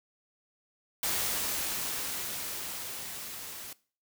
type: noise with level ramp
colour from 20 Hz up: white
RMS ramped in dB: -30 to -43 dBFS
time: 1.03-3.73 s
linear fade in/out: 2 ms
effects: noise-tail reverb RT60 0.4 s tail -20 dB re dry